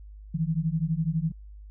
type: beating tone pair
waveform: sine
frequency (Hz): 155.56 / 167.56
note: D#3 / E3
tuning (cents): 0 / +29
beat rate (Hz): 12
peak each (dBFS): -27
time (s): 0.34-1.32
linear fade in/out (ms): 10
effects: added 51 Hz sine -42 dBFS peak until 1.7 s